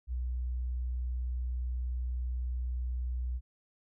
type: tone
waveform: sine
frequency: 61.74 Hz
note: B1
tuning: in tune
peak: -31 dBFS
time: 0.07-3.41 s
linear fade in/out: 50 ms
effects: none